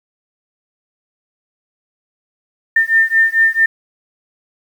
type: beating tone pair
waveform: sine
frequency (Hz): 1801 / 1805.5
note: A6 / A6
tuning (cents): +40 / +44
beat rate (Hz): 4.5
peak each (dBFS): -13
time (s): 2.76-3.66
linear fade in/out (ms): 5
effects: 7-bit